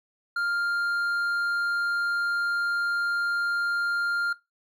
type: tone with hard clipping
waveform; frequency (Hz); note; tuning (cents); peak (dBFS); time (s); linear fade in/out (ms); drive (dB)
sine; 1400; F6; +4; -26; 0.36-4.33; 5; 5
effects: noise-tail reverb RT60 0.2 s tail -18 dB re dry